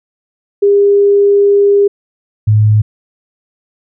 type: tone pair in turn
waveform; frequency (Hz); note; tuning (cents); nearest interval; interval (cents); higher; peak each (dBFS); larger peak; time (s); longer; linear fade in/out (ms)
sine; 403.4 / 106.85; G4 / G#2; +50 / +50; octave + major seventh; 2300; first; -5; neither; 0.62-1.88 / 2.47-2.82; first; 10
effects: none